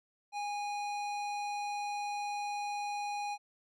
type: tone with low-pass filter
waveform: square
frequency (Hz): 822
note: G#5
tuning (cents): -18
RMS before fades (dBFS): -37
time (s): 0.32-3.38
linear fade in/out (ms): 50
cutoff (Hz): 6700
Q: 0.72
effects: none